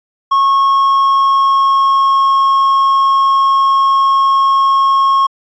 triangle tone with pitch glide, 1094 to 1087.7 Hz, C#6 to C#6, -23 to -33 cents, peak -6 dBFS, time 0.31-5.27 s, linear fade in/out 10 ms, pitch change -10 cents, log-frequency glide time 0.5-2.34 s, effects resampled to 16000 Hz

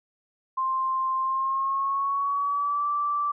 sine tone with pitch glide, 1051 to 1166.2 Hz, C6 to D6, +7 to -13 cents, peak -23 dBFS, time 0.57-3.32 s, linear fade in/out 10 ms, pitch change +180 cents, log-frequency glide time 1.2-2.88 s, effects none

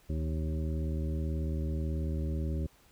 harmonic tone with a mistuned harmonic, 78.3 Hz, D#2, 11 cents sharp, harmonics 1 / 2 / 3 / 4 / 5 / 7, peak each -31 / -37 / -41 / -43 / -45 / -48 dBFS, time 0.09-2.67 s, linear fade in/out 10 ms, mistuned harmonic 1, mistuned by -77 cents, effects pink hiss -63 dBFS RMS until 2.91 s

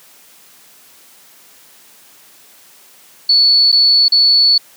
sine tone with dropouts, 4435 Hz, C#8, in tune, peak -7 dBFS, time 3.29-4.58 s, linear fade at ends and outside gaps 5 ms, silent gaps 3.718-3.725 / 4.083-4.12 s, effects white hiss -45 dBFS RMS until 4.76 s + high-pass 150 Hz 12 dB/octave

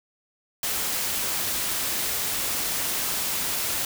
white noise, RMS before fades -27 dBFS, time 0.63-3.85 s, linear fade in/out 2 ms, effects none

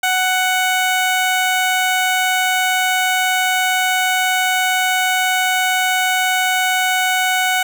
15% pulse tone, 743 Hz, F#5, 7 cents sharp, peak -8 dBFS, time 0.03-7.63 s, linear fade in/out 5 ms, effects none

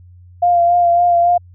sine tone with vibrato, 696 Hz, F5, 6 cents flat, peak -9 dBFS, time 0.42-1.38 s, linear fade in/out 10 ms, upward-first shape sine, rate 3.6 Hz, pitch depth 24 cents each way, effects added 89 Hz sine -39 dBFS peak until 1.54 s

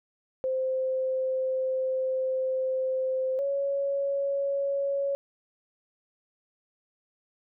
sine tone pair in turn, 521 / 556.7 Hz, C5 / C#5, -7 / +7 cents, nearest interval minor second, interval 114 cents, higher second, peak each -25 dBFS, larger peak neither, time 0.44-3.39 / 3.39-5.15 s, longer first, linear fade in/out 0 ms, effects none

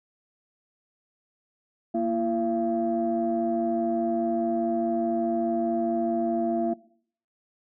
sine tone cluster, 232.5 / 337.3 / 681 Hz, A#3 / E4 / F5, -4 / +40 / -44 cents, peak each -27 dBFS, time 1.94-6.74 s, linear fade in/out 10 ms, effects noise-tail reverb RT60 0.6 s tail -21 dB re dry + tanh soft clip ceiling -15 dBFS

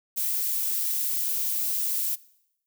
violet noise with high-pass filter sweep, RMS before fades -27 dBFS, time 0.16-2.16 s, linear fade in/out 20 ms, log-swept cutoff 1200 to 1800 Hz, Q 0.74, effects noise-tail reverb RT60 0.8 s tail -21 dB re dry

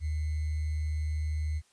sine tone with sample-and-hold, 76.8 Hz, D#2, 22 cents flat, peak -28 dBFS, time 0-1.62 s, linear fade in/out 50 ms, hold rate 2100 Hz, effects white hiss -66 dBFS RMS until 1.72 s + resampled to 22050 Hz

